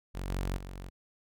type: tone with level steps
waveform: sawtooth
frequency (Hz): 46.25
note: F#1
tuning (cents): 0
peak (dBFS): -31 / -27 / -37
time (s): 0.14-0.9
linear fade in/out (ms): 20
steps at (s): 0.29 / 0.57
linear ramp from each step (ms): 2
effects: none